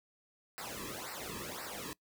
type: noise with flanger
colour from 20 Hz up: pink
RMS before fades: -43 dBFS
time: 0.58-1.93 s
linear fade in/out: 0 ms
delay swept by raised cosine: 0.3 to 1.4 ms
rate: 1.9 Hz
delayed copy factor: -1
effects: noise-tail reverb RT60 0.1 s tail -22 dB re dry